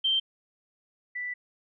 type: tone pair in turn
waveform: sine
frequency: 3136 / 1975.6 Hz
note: G7 / B6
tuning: 0 / 0 cents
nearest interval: minor sixth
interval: 800 cents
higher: first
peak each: -22 / -31 dBFS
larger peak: first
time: 0.04-0.2 / 1.15-1.34 s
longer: second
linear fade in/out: 10 ms
effects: none